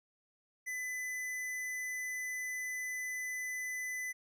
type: tone with tanh clipping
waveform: sine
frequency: 2006 Hz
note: B6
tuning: 26 cents sharp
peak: -38 dBFS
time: 0.66-4.13 s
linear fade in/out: 20 ms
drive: 18 dB
effects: none